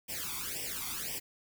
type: noise with flanger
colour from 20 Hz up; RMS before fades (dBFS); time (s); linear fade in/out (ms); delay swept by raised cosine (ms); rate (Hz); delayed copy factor
white; -38; 0.08-1.2; 20; 0.36 to 0.89; 1.9; +0.95
effects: none